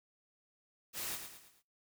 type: noise with echo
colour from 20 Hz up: white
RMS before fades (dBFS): -40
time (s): 0.93-1.19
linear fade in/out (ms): 50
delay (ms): 110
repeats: 4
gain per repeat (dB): -7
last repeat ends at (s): 1.63
effects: noise-tail reverb RT60 0.3 s tail -24 dB re dry